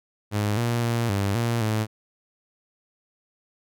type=tone with pitch steps; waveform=sawtooth; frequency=104.2 / 118.4 / 117.1 / 99.5 / 117.3 / 109 Hz; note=G#2 / A#2 / A#2 / G2 / A#2 / A2; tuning=+6 / +27 / +8 / +26 / +11 / -16 cents; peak=-18 dBFS; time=0.31-1.87 s; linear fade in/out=50 ms; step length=260 ms; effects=none